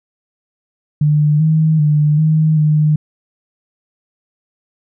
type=tone with pitch steps; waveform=sine; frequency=149.7 / 157.7 / 149.7 / 156.6 / 152.3 Hz; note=D3 / D#3 / D3 / D#3 / D#3; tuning=+33 / +24 / +33 / +11 / -37 cents; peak=-9 dBFS; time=1.01-2.96 s; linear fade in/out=5 ms; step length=390 ms; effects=none